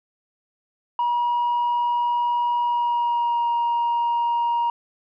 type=tone with pitch glide; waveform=sine; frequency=959 to 944.2 Hz; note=A#5 to A#5; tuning=+49 to +22 cents; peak=-17 dBFS; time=0.99-4.7 s; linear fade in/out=2 ms; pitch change=-27 cents; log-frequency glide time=2.63-3.48 s; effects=tanh soft clip ceiling -17 dBFS